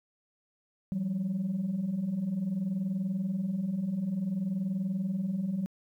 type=tone pair together; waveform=sine; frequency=171.7 / 192.25 Hz; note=F3 / G3; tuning=-29 / -33 cents; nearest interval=major second; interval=196 cents; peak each=-34 / -28 dBFS; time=0.92-5.66 s; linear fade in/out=0 ms; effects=tanh soft clip ceiling -25 dBFS + 11-bit